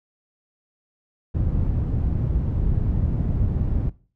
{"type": "low-pass noise", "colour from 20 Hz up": "white", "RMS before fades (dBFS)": -22, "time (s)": [1.34, 3.9], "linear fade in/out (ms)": 10, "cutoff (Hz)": 100, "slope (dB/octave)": 12, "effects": ["noise-tail reverb RT60 0.4 s tail -20 dB re dry"]}